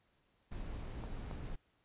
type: noise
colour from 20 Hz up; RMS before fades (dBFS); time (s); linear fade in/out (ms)
brown; -43; 0.51-1.56; 10
type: clicks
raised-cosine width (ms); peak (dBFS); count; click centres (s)
1; -32; 2; 1.038 / 1.312
effects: pink hiss -75 dBFS RMS until 1.84 s + resampled to 8000 Hz